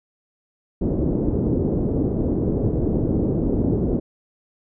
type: low-pass noise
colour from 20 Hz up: white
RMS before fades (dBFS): -21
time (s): 0.81-4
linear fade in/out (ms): 10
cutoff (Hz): 390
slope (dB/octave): 24
effects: none